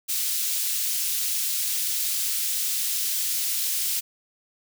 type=high-pass noise; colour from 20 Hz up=white; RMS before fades=-26 dBFS; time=0.08-4.01 s; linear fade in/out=20 ms; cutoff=3400 Hz; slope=12 dB/octave; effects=none